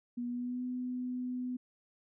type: tone with pitch glide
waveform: sine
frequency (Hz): 242 to 250.4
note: B3 to B3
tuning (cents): -35 to +24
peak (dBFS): -34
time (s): 0.17-1.57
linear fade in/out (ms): 10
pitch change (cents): +59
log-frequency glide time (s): 0.27-0.64
effects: none